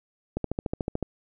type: click train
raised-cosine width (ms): 2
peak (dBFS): -14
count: 10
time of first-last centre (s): 0.37-1.027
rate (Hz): 13.7
effects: none